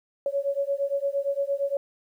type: beating tone pair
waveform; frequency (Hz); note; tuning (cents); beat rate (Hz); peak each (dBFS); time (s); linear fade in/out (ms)
sine; 554.4 / 563.1; C#5 / C#5; 0 / +27; 8.7; -27; 0.26-1.77; 2
effects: 10-bit